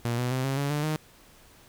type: tone with pitch steps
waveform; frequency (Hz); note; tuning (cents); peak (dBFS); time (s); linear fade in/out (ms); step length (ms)
sawtooth; 118.5 / 123.89 / 129.52 / 135.41 / 141.57 / 148.01 / 154.74; A#2 / B2 / C3 / C#3 / C#3 / D3 / D#3; +29 / +6 / -17 / -40 / +37 / +14 / -9; -22; 0.05-0.96; 0; 130
effects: pink hiss -55 dBFS RMS until 1.68 s